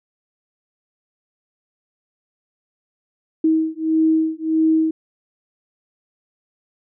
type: beating tone pair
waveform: sine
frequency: 317.8 / 319.4 Hz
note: D#4 / D#4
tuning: +37 / +45 cents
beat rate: 1.6 Hz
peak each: -18 dBFS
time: 3.44-4.91 s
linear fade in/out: 5 ms
effects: none